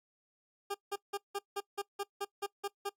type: tone bursts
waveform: 20% pulse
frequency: 402.3 Hz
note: G4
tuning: 45 cents sharp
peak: -29 dBFS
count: 11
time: 0.7-2.895 s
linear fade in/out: 10 ms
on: 45 ms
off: 170 ms
effects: noise-tail reverb RT60 0.1 s tail -21 dB re dry + AAC 64 kbps